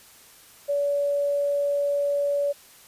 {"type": "tone", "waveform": "sine", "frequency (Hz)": 571, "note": "D5", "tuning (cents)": -49, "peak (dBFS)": -21, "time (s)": [0.68, 2.53], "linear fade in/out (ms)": 20, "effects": ["white hiss -51 dBFS RMS until 2.87 s", "resampled to 32000 Hz"]}